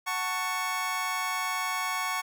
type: chord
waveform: 25% pulse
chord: F# minor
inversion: none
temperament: just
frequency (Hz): 740 / 888 / 1110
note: F#5 / A5 / C#6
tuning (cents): 0 / +16 / +2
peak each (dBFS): -32 / -32 / -27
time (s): 0.06-2.22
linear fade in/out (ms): 20
effects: none